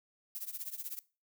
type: noise with tremolo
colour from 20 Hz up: violet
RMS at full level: -38 dBFS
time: 0.35-0.99 s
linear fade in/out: 0 ms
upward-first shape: triangle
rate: 16 Hz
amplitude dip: 95%
effects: noise-tail reverb RT60 0.3 s tail -19 dB re dry